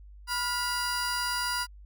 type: tone cluster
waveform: 35% pulse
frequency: 984 / 1423 / 4839 Hz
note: B5 / F6 / D#8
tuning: -7 / +32 / -49 cents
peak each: -31 dBFS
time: 0.27-1.67 s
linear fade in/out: 50 ms
effects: added 50 Hz sine -46 dBFS peak until 1.85 s